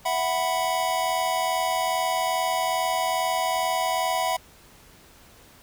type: chord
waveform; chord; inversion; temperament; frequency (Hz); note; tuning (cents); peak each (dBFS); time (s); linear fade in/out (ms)
square; E suspended second; none; just; 659.3 / 741.7 / 988.9; E5 / F#5 / B5; 0 / +4 / +2; -29 / -27 / -28; 0.05-4.37; 10
effects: pink hiss -52 dBFS RMS until 5.62 s